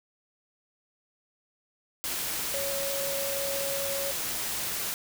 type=tone in noise; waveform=sine; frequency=554.4 Hz; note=C#5; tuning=in tune; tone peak=-32 dBFS; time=2.54-4.11 s; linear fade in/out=0 ms; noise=white; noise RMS=-32 dBFS; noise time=2.04-4.94 s; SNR=-3 dB; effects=none